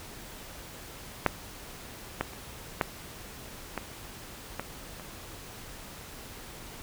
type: clicks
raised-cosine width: 0.5 ms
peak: -6 / -12 / -29 / -9 / -16 / -17 / -28 dBFS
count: 7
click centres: 1.263 / 2.21 / 2.334 / 2.812 / 3.777 / 4.596 / 4.997 s
effects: pink hiss -45 dBFS RMS until 6.82 s